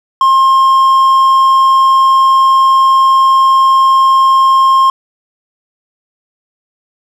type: tone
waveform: triangle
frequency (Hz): 1065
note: C6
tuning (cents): +30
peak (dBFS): -3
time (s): 0.21-4.9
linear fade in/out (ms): 2
effects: none